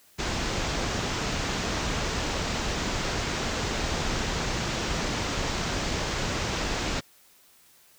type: low-pass noise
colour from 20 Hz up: pink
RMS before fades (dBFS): -29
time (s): 0.18-7.01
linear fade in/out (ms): 20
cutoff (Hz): 7200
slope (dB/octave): 48
effects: white hiss -58 dBFS RMS until 7.98 s